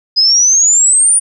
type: exponential sweep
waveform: sine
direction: up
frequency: 4978 to 9600 Hz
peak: -6 dBFS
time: 0.16-1.2 s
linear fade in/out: 20 ms
effects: none